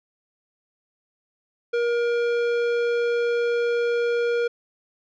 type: tone with tanh clipping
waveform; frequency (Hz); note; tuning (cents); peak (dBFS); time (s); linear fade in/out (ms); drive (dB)
triangle; 473.9; A#4; +28; -22; 1.73-4.48; 10; 18
effects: none